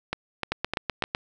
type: two click trains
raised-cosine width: 0.3 ms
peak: -9 / -11 dBFS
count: 6 / 4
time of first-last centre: 0.52-1.149 / 0.13-1.039 s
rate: 7.95 / 3.3 Hz
effects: none